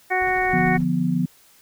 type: harmonic tone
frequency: 370 Hz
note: F#4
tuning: in tune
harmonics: 1 / 2 / 3 / 4 / 5 / 6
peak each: -26 / -22 / -33 / -31 / -24 / -26 dBFS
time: 0.1-0.78 s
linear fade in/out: 20 ms
type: noise with tremolo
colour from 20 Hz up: brown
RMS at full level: -35 dBFS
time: 0.19-0.85 s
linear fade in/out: 50 ms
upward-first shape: sine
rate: 13 Hz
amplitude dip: 55%
type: chord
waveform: sine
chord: B diminished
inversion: first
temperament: equal with one note detuned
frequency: 147.94 / 174.61 / 246.9 Hz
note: D3 / F3 / B3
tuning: +13 / 0 / 0 cents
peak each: -26 / -21 / -23 dBFS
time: 0.53-1.26 s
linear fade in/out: 5 ms
effects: white hiss -54 dBFS RMS until 1.61 s